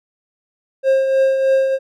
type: tone with tremolo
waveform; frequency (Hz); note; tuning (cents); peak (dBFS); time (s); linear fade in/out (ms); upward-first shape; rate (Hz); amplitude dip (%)
triangle; 534; C5; +35; -8; 0.83-1.79; 50; triangle; 3.2; 50
effects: none